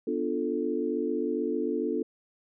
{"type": "chord", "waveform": "sine", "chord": "B half-diminished seventh", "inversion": "none", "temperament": "equal", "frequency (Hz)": [246.9, 293.7, 349.2, 440], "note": ["B3", "D4", "F4", "A4"], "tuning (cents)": [0, 0, 0, 0], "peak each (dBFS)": [-33, -32, -32, -31], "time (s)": [0.07, 2.03], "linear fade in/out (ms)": 5, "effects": []}